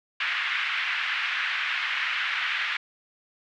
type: band-pass noise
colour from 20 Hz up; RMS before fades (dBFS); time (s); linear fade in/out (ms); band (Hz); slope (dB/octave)
pink; -28; 0.2-2.77; 5; 1500 to 2900; 24
effects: none